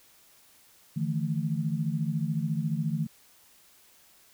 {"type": "chord", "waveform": "sine", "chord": "D suspended second", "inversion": "none", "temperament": "equal with one note detuned", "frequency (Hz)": [150.7, 164.81, 220], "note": ["D3", "E3", "A3"], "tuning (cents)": [45, 0, 0], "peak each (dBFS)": [-30, -30, -33], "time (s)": [0.96, 3.07], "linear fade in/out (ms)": 10, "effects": ["white hiss -59 dBFS RMS until 4.33 s"]}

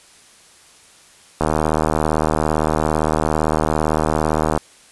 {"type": "click train", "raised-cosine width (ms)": 1, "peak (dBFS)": -3, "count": 247, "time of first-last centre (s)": [1.41, 4.576], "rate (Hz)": 77.7, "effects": ["white hiss -48 dBFS RMS until 4.91 s", "resampled to 24000 Hz"]}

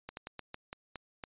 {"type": "slowing click train", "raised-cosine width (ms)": 0.3, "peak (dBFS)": -25, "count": 8, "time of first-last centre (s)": [0.09, 1.238], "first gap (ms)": 81, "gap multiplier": 1.23, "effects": ["resampled to 8000 Hz"]}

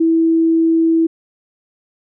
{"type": "tone", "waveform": "sine", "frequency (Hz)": 327.3, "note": "E4", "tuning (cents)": -12, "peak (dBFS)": -10, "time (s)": [0, 1.07], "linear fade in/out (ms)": 10, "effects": []}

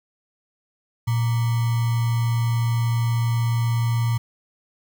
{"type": "tone with sample-and-hold", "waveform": "sine", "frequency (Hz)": 116.54, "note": "A#2", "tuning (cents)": 0, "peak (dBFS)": -18, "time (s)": [1.07, 4.18], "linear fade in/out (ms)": 10, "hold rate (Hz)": 1050, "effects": []}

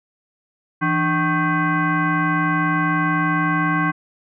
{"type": "tone with frequency modulation", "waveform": "sine", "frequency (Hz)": 631, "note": "D#5", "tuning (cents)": 24, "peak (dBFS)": -16, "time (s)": [0.81, 3.92], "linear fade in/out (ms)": 20, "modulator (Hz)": 465, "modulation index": 2.5, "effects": []}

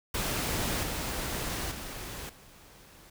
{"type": "noise with level steps", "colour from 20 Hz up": "pink", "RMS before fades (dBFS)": [-31, -34, -40, -54], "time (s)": [0.14, 3.1], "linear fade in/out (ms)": 5, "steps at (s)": [0.83, 1.71, 2.29], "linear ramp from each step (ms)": 5, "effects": []}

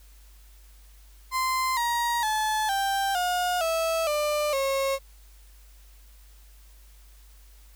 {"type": "tone with pitch steps", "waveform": "35% pulse", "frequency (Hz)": [1038, 946.4, 862.8, 786.7, 717.2, 653.9, 596.2, 543.5], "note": ["C6", "A#5", "A5", "G5", "F5", "E5", "D5", "C#5"], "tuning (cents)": [-14, 26, -34, 6, 46, -14, 26, -34], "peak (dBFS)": -22, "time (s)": [1.31, 4.99], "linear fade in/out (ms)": 50, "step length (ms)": 460, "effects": ["added 50 Hz sine -49 dBFS peak until 7.75 s", "white hiss -59 dBFS RMS until 7.75 s"]}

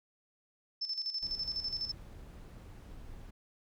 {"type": "tone with tremolo", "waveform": "sine", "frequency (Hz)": 5280, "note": "E8", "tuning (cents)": 2, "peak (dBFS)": -32, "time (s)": [0.81, 1.92], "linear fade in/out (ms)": 10, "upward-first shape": "square", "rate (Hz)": 12, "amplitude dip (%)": 65}
{"type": "noise", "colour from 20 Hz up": "brown", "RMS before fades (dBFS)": -49, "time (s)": [1.22, 3.31], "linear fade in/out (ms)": 10}
{"effects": []}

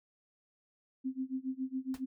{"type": "tone with tremolo", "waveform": "sine", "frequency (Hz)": 261.6, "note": "C4", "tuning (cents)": 0, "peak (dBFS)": -31, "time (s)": [1.04, 2.06], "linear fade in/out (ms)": 20, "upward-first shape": "sine", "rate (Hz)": 7.2, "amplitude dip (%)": 95}
{"type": "noise with exponential decay", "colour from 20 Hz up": "pink", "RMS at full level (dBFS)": -44, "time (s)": [1.94, 2.03], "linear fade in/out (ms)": 2, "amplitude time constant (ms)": 18}
{"effects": []}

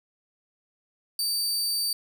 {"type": "tone", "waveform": "sawtooth", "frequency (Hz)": 4622, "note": "D8", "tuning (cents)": -28, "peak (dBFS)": -22, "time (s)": [1.19, 1.93], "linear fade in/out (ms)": 2, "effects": ["9-bit"]}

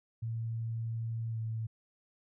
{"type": "tone with pitch glide", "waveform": "sine", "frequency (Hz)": [114, 111.91], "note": ["A#2", "A2"], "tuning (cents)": [-38, 30], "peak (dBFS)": -33, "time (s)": [0.22, 1.67], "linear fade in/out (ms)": 10, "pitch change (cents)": -32, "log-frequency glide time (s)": [1.3, 1.38], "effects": []}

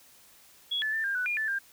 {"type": "tone with pitch steps", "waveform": "sine", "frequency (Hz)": [3351, 1737, 1781, 1601, 1488, 2419, 1753, 1596], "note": ["G#7", "A6", "A6", "G6", "F#6", "D#7", "A6", "G6"], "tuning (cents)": [15, -23, 21, 36, 9, -49, -7, 31], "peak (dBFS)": -27, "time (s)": [0.71, 1.59], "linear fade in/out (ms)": 10, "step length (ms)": 110, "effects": ["white hiss -57 dBFS RMS until 1.72 s"]}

